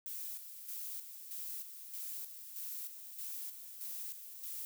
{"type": "noise with tremolo", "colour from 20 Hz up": "violet", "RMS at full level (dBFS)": -43, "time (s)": [0.06, 4.65], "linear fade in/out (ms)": 0, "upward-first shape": "square", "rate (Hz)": 1.6, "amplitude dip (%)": 55, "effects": []}